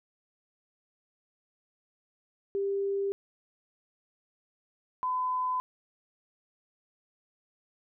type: tone pair in turn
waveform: sine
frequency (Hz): 396.2 / 1011.1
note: G4 / B5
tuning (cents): +18 / +40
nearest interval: octave + major third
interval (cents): 1622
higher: second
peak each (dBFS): -27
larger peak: neither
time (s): 2.55-3.12 / 5.03-5.6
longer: neither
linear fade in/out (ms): 0
effects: none